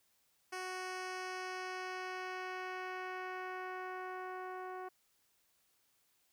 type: tone with low-pass filter sweep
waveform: 10% pulse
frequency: 370 Hz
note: F#4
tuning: in tune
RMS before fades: -43 dBFS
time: 0.52-4.89 s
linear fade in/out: 10 ms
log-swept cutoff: 9300 to 1000 Hz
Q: 0.82
effects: white hiss -75 dBFS RMS until 6.32 s